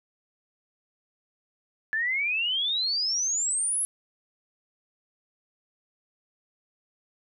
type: exponential sweep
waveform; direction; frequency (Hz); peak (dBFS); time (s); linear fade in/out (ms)
sine; up; 1717 to 11030; -24; 1.93-3.85; 0
effects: none